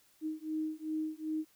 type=beating tone pair; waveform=sine; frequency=311.1 / 313.7 Hz; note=D#4 / D#4; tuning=0 / +14 cents; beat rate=2.6 Hz; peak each=-37 / -37 dBFS; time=0.21-1.45 s; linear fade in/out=50 ms; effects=white hiss -67 dBFS RMS until 1.55 s